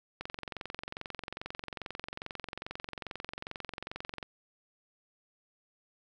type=click train; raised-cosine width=0.3 ms; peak=-22 dBFS; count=91; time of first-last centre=0.21-4.228 s; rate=22.4 Hz; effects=none